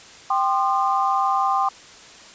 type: chord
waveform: sine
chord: C minor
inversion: second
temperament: equal with one note detuned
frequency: 784 / 1046.5 / 1212.6 Hz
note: G5 / C6 / Eb6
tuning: 0 / 0 / -45 cents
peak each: -21 / -22 / -23 dBFS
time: 0.3-1.69 s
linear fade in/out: 5 ms
effects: white hiss -44 dBFS RMS until 2.34 s + resampled to 16000 Hz

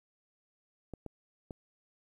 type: clicks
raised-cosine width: 2 ms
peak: -28 dBFS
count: 3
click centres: 0.937 / 1.063 / 1.508 s
effects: 11-bit

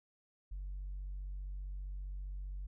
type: tone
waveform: sine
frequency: 47.58 Hz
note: F#1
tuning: 49 cents sharp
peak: -38 dBFS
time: 0.51-2.67 s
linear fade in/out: 10 ms
effects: tanh soft clip ceiling -37 dBFS

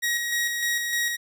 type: tone with tremolo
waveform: sawtooth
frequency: 1896 Hz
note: A#6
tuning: 29 cents sharp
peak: -19 dBFS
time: 0.02-1.17 s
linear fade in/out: 20 ms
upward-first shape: square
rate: 3.3 Hz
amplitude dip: 35%
effects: none

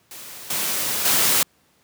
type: noise with level steps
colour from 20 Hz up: white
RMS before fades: -38 / -24 / -18 dBFS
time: 0.11-1.43 s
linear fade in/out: 2 ms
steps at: 0.5 / 1.05 s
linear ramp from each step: 5 ms
effects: pink hiss -61 dBFS RMS until 1.83 s + high-pass 100 Hz 12 dB/octave

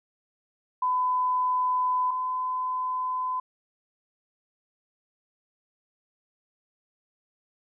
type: tone pair in turn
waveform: sine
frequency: 1006 / 1014.8 Hz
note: B5 / B5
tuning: +32 / +47 cents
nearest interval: unison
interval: 15 cents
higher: second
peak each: -22 / -26 dBFS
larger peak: first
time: 0.82-2.11 / 2.11-3.4 s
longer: neither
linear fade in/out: 5 ms
effects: none

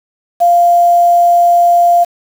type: tone with quantisation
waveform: sine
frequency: 695 Hz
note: F5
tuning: 9 cents flat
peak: -5 dBFS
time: 0.4-2.05 s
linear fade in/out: 20 ms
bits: 5
effects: none

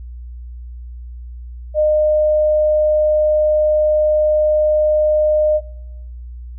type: tone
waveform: sine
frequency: 610 Hz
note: D#5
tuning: 34 cents flat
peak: -11 dBFS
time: 1.74-5.61 s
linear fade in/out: 50 ms
effects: noise-tail reverb RT60 1.0 s tail -25 dB re dry + added 60 Hz sine -29 dBFS peak until 6.58 s

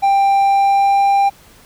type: tone with pitch glide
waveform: triangle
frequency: 790 to 795 Hz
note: G5 to G5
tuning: +13 to +24 cents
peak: -8 dBFS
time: 0.02-1.3 s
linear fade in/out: 20 ms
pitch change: +11 cents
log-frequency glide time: 0.42-1.07 s
effects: pink hiss -46 dBFS RMS until 1.65 s

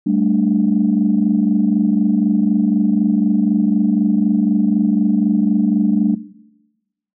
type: chord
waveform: sine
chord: G suspended second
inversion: none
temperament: equal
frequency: 196 / 220 / 293.7 Hz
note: G3 / A3 / D4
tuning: 0 / 0 / 0 cents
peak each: -17 dBFS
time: 0.06-6.15 s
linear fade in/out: 10 ms
effects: noise-tail reverb RT60 1.0 s tail -17 dB re dry + tanh soft clip ceiling -4 dBFS

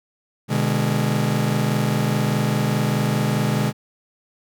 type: chord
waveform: 40% pulse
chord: G# diminished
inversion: first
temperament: just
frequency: 124.59 / 149.51 / 207.7 Hz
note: B2 / D3 / G#3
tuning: +16 / +31 / 0 cents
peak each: -22 dBFS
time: 0.48-3.73 s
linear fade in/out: 50 ms
effects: none

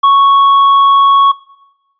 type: tone with tanh clipping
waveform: sine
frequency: 1108.7 Hz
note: C#6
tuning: in tune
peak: -5 dBFS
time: 0.03-1.32 s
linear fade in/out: 10 ms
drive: 5 dB
effects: noise-tail reverb RT60 1.0 s tail -21 dB re dry + resampled to 11025 Hz

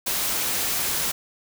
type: noise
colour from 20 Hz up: white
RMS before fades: -25 dBFS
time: 0.06-1.12 s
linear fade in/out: 10 ms
effects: none

